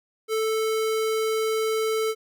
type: tone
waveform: square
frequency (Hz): 440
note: A4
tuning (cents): 0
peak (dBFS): -23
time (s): 0.28-2.15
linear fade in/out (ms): 50
effects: none